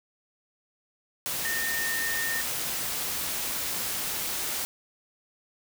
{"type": "tone in noise", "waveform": "sine", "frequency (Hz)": 1828, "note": "A#6", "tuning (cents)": -34, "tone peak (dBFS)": -29, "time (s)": [1.45, 2.41], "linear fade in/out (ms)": 0, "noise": "white", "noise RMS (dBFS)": -31, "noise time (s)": [1.26, 4.65], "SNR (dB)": -1, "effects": []}